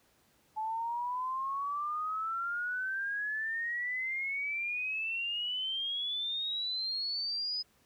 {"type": "exponential sweep", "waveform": "sine", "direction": "up", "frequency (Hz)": [861, 5040], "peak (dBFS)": -32, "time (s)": [0.56, 7.63], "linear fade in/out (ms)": 20, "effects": ["pink hiss -68 dBFS RMS until 7.85 s", "high-pass 60 Hz 12 dB/octave"]}